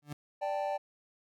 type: tone with exponential growth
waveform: 30% pulse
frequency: 146.83 Hz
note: D3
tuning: in tune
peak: -32 dBFS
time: 0.02-0.13 s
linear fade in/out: 5 ms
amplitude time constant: 23 ms
type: chord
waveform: triangle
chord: D suspended fourth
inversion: none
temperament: equal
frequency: 587.3 / 784 / 880 Hz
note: D5 / G5 / A5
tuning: 0 / 0 / 0 cents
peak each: -32 / -33 / -37 dBFS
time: 0.41-0.78 s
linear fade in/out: 20 ms
effects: none